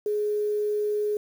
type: tone with quantisation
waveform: sine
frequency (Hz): 418.7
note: G#4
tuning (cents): +14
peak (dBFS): -23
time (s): 0.06-1.17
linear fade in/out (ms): 2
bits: 8
effects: none